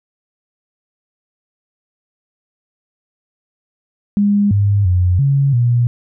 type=tone with pitch steps; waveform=sine; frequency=203.7 / 101.2 / 90.2 / 138.9 / 120.4 Hz; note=G#3 / G#2 / F#2 / C#3 / B2; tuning=-33 / -44 / -44 / +4 / -44 cents; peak=-10 dBFS; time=4.17-5.87 s; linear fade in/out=0 ms; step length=340 ms; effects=none